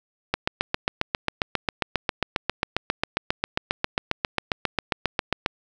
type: click train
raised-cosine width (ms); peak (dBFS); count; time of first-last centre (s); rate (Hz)
0.3; -5; 39; 0.34-5.461; 7.42
effects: none